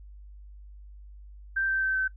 sine tone with pitch steps, 1568 / 1557.2 / 1546.4 / 1535.7 Hz, G6 / G6 / G6 / G6, 0 / -12 / -24 / -36 cents, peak -24 dBFS, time 1.56-2.08 s, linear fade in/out 10 ms, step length 130 ms, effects noise-tail reverb RT60 0.1 s tail -19 dB re dry + added 50 Hz sine -44 dBFS peak until 2.16 s

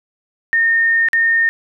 sine tone with dropouts, 1830 Hz, A#6, 32 cents flat, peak -11 dBFS, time 0.53-1.49 s, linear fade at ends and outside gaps 0 ms, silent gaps 1.086-1.132 s, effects none

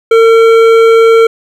triangle tone with hard clipping, 453.8 Hz, A#4, 47 cents flat, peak -4 dBFS, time 0.11-1.27 s, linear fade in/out 5 ms, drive 15 dB, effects none

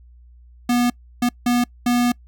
square tone bursts at uneven times, 242.9 Hz, B3, 29 cents flat, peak -16 dBFS, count 4, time 0.69-0.9 / 1.22-1.29 / 1.46-1.64 / 1.86-2.12 s, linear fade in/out 5 ms, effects noise-tail reverb RT60 0.1 s tail -25 dB re dry + added 60 Hz sine -44 dBFS peak until 2.27 s

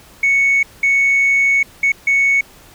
sine tone bursts at uneven times, 2217 Hz, C#7, in tune, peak -9 dBFS, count 4, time 0.23-0.63 / 0.83-1.63 / 1.83-1.92 / 2.07-2.41 s, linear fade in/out 5 ms, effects tanh soft clip ceiling -8 dBFS + pink hiss -44 dBFS RMS until 2.74 s

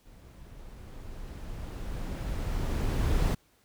brown noise with level ramp, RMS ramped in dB -51 to -24 dBFS, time 0.05-3.35 s, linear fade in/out 10 ms, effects pink hiss -66 dBFS RMS until 3.64 s

